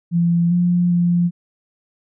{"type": "tone with pitch steps", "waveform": "sine", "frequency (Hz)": [170.8, 176, 174], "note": ["F3", "F3", "F3"], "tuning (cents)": [-38, 14, -6], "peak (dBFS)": -13, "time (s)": [0.11, 1.31], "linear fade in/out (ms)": 50, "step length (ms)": 400, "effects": []}